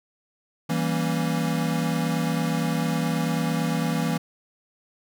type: chord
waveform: square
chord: E diminished seventh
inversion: none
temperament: equal with one note detuned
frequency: 164.81 / 193.86 / 233.1 / 277.2 Hz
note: E3 / G3 / Bb3 / Db4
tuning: 0 / -19 / 0 / 0 cents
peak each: -26 / -32 / -29 / -32 dBFS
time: 0.69-4.18 s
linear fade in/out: 10 ms
effects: none